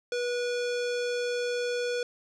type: tone with low-pass filter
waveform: square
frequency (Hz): 486.5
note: B4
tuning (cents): -26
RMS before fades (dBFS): -30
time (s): 0.12-2.03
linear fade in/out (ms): 2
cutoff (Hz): 5500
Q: 1.4
effects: none